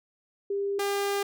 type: tone pair in turn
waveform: sine / sawtooth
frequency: 399.2 / 401.1 Hz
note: G4 / G4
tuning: +32 / +40 cents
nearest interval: unison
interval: 8 cents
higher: second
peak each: -26 / -22 dBFS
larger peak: second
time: 0.5-0.79 / 0.79-1.23 s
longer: second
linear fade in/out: 5 ms
effects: none